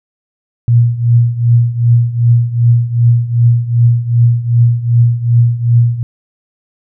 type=tone with tremolo; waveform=sine; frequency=118.6 Hz; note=A#2; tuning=30 cents sharp; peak=-3 dBFS; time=0.68-6.03 s; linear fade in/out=0 ms; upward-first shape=triangle; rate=2.6 Hz; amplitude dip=85%; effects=none